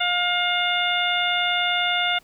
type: harmonic tone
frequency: 710 Hz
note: F5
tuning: 28 cents sharp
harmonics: 1 / 2 / 3 / 4 / 5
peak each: -26 / -26 / -26 / -26 / -26 dBFS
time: 0-2.19 s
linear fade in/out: 10 ms
effects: pink hiss -56 dBFS RMS until 2.23 s